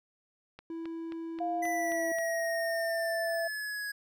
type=click train; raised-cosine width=0.3 ms; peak=-30 dBFS; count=7; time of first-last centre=0.59-2.186 s; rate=3.76 Hz
type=tone; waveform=triangle; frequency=329.6 Hz; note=E4; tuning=in tune; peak=-34 dBFS; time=0.7-2.12 s; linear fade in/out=2 ms
type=tone with pitch glide; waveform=sine; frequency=701 to 665.5 Hz; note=F5 to E5; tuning=+6 to +16 cents; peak=-30 dBFS; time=1.4-3.48 s; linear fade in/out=10 ms; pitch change=-90 cents; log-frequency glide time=1.73-2.03 s
type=exponential sweep; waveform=square; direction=down; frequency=2000 to 1661.2 Hz; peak=-35 dBFS; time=1.62-3.92 s; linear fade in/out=10 ms
effects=none